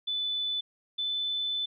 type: tone pair in turn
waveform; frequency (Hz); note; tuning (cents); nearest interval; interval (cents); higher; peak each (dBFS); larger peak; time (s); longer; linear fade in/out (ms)
sine; 3494 / 3511; A7 / A7; -13 / -4; unison; 9; second; -28; neither; 0.07-0.61 / 0.98-1.66; second; 10
effects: none